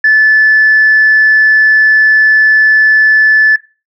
sine tone, 1740 Hz, A6, 20 cents flat, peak -3 dBFS, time 0.04-3.56 s, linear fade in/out 5 ms, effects noise-tail reverb RT60 0.3 s tail -17 dB re dry + tanh soft clip ceiling 0 dBFS

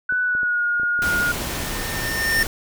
sine tone with pitch glide, 1490 to 1431.8 Hz, F#6 to F6, +12 to +43 cents, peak -18 dBFS, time 0.09-1.32 s, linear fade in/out 5 ms, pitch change -69 cents, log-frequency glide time 0.21-0.65 s
clicks, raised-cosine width 2 ms, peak -25 dBFS, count 12, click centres 0.124 / 0.351 / 0.432 / 0.798 / 0.833 / 0.991 / 1.039 / 1.133 / 1.171 / 1.202 / 1.314 / 1.496 s
pink noise, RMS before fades -27 dBFS, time 1.02-2.47 s, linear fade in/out 0 ms
square tone with exponential growth, 1812 Hz, A#6, 50 cents flat, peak -16 dBFS, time 1.14-2.43 s, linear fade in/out 2 ms, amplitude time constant 280 ms
effects none

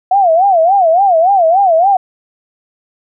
sine tone with vibrato, 719 Hz, F#5, 50 cents flat, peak -6 dBFS, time 0.11-1.97 s, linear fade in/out 5 ms, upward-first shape sine, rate 3.5 Hz, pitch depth 200 cents each way, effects none

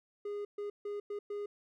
triangle tone bursts at uneven times, 410.7 Hz, G#4, 19 cents flat, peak -34 dBFS, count 5, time 0.25-0.45 / 0.58-0.7 / 0.85-1 / 1.1-1.19 / 1.3-1.46 s, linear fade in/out 5 ms, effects none

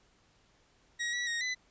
sawtooth tone with pitch steps, 1897 / 1940 / 1870 / 2006 Hz, A#6 / B6 / A#6 / B6, +30 / -31 / +5 / +26 cents, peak -28 dBFS, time 0.99-1.55 s, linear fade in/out 20 ms, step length 140 ms, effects pink hiss -67 dBFS RMS until 1.7 s + resampled to 16000 Hz

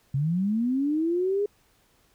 sine linear sweep, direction up, 130.81 to 416.5 Hz, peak -22 dBFS, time 0.14-1.46 s, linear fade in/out 5 ms, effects pink hiss -64 dBFS RMS until 2.14 s

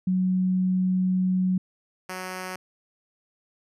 sine / 5% pulse tone pair in turn, 185 / 185 Hz, F#3 / F#3, 0 / 0 cents, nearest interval unison, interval 0 cents, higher neither, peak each -20 / -21 dBFS, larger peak first, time 0.07-1.58 / 2.09-2.56 s, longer first, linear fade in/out 5 ms, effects resampled to 32000 Hz

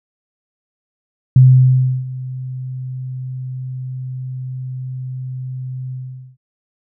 sine tone with ADSR envelope, 128.8 Hz, C3, 27 cents flat, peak -3 dBFS, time 1.36-6.37 s, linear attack 3 ms, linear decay 680 ms, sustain -20 dB, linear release 450 ms, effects none

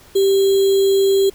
sine tone with sample-and-hold, 390.7 Hz, G4, 6 cents flat, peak -11 dBFS, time 0.15-1.3 s, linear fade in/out 10 ms, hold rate 3675 Hz, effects pink hiss -46 dBFS RMS until 1.34 s

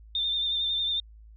sine tone with vibrato, 3600 Hz, A7, 39 cents sharp, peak -25 dBFS, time 0.15-1 s, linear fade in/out 2 ms, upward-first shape sine, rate 11 Hz, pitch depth 32 cents each way, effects added 54 Hz sine -47 dBFS peak until 1.36 s

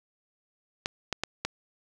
clicks, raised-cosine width 0.2 ms, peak -11 dBFS, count 4, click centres 0.859 / 1.127 / 1.236 / 1.45 s, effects none

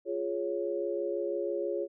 sine chord, Db major, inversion first, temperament equal, 349.2 / 415.3 / 554.4 Hz, F4 / Ab4 / Db5, 0 / 0 / 0 cents, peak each -34 dBFS, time 0.05-1.88 s, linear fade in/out 50 ms, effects none

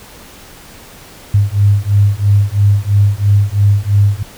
sine beating tone pair, 100 / 103 Hz, G2 / G#2, +35 / -14 cents, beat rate 3 Hz, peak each -11 dBFS, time 1.34-4.23 s, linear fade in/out 5 ms, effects pink hiss -37 dBFS RMS until 4.37 s

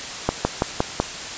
slowing click train, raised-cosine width 1 ms, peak -3 dBFS, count 5, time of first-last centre 0.29-1 s, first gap 160 ms, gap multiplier 1.07, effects white hiss -31 dBFS RMS until 1.37 s + resampled to 16000 Hz

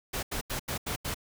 pink noise bursts, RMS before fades -33 dBFS, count 6, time 0.13-1.145 s, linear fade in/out 10 ms, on 100 ms, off 83 ms, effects none

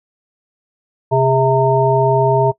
harmonic tone with a mistuned harmonic, 130.81 Hz, C3, in tune, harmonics 1 / 3 / 5 / 7, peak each -16 / -16 / -16 / -16 dBFS, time 1.11-2.52 s, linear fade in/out 20 ms, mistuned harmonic 3, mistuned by +65 cents, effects noise-tail reverb RT60 0.1 s tail -21 dB re dry

